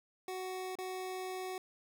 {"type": "tone with dropouts", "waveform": "25% pulse", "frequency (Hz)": 372.1, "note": "F#4", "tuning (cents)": 10, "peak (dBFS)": -35, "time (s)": [0.28, 1.58], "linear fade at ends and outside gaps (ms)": 2, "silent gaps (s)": [0.754, 0.786], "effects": []}